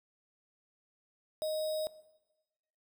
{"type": "tone with sample-and-hold", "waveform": "sine", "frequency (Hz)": 622.3, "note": "D#5", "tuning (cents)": 0, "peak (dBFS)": -31, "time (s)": [1.42, 1.87], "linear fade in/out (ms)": 0, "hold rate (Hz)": 4410, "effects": ["noise-tail reverb RT60 1.0 s tail -17 dB re dry"]}